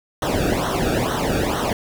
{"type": "noise with flanger", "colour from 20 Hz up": "brown", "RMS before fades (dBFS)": -21, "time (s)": [0.22, 1.73], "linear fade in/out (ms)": 2, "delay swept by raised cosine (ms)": [0.41, 1], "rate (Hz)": 2.2, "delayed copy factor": -1, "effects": []}